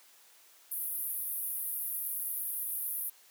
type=band-pass noise; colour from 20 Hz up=white; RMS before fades=-36 dBFS; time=0.71-3.1 s; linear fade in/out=10 ms; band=10000 to 16000 Hz; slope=96 dB/octave; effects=white hiss -60 dBFS RMS until 3.3 s + high-pass 400 Hz 12 dB/octave